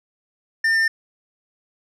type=tone with tanh clipping; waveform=sine; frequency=1802 Hz; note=A6; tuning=41 cents sharp; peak=-17 dBFS; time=0.64-0.88 s; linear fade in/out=5 ms; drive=8 dB; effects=none